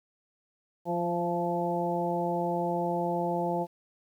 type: harmonic tone with a mistuned harmonic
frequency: 173.5 Hz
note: F3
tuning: 11 cents flat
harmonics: 1 / 2 / 3 / 4 / 5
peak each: -33 / -33 / -33 / -33 / -33 dBFS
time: 0.85-3.67 s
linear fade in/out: 50 ms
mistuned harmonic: 4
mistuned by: -16 cents
effects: 10-bit